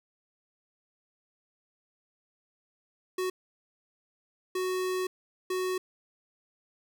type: tone bursts at uneven times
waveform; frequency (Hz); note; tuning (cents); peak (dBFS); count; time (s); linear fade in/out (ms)
square; 370; F#4; 0; -29; 3; 3.18-3.3 / 4.55-5.07 / 5.5-5.78; 5
effects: none